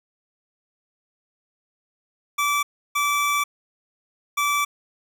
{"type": "tone bursts at uneven times", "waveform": "25% pulse", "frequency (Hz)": 1159, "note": "D6", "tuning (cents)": -23, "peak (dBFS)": -16, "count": 3, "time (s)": [[2.38, 2.63], [2.95, 3.44], [4.37, 4.65]], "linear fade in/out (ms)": 10, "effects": []}